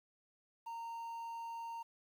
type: tone with quantisation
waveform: triangle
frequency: 923 Hz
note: A#5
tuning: 17 cents flat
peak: -40 dBFS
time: 0.66-1.83 s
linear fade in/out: 10 ms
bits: 11
effects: none